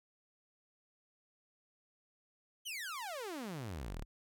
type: exponential sweep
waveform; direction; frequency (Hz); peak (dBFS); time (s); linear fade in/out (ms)
sawtooth; down; 3190 to 30.36; -37; 2.65-4.05; 20
effects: none